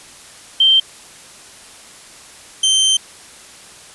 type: tone pair in turn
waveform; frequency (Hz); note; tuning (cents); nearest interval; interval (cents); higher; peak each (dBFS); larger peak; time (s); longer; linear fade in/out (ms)
sine / sawtooth; 3136 / 3120; G7 / G7; 0 / -9; unison; 9; first; -8; neither; 0.6-0.8 / 2.63-2.97; second; 5
effects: white hiss -40 dBFS RMS until 3.94 s + resampled to 24000 Hz